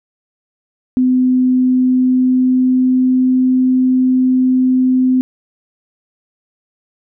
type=tone with pitch glide; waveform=sine; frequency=254.4 to 256.3 Hz; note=C4 to C4; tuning=-48 to -36 cents; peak=-9 dBFS; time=0.97-5.21 s; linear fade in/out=0 ms; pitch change=+12 cents; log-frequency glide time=1.51-3.5 s; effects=none